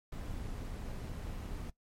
brown noise with amplitude modulation, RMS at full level -39 dBFS, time 0.12-1.7 s, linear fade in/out 5 ms, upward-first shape sine, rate 209 Hz, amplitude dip 40%, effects noise-tail reverb RT60 0.1 s tail -18 dB re dry + MP3 64 kbps

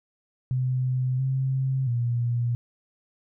sine tone with pitch steps, 128 / 132.6 / 119.6 Hz, C3 / C3 / A#2, -38 / +23 / +45 cents, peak -22 dBFS, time 0.51-2.55 s, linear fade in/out 0 ms, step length 680 ms, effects none

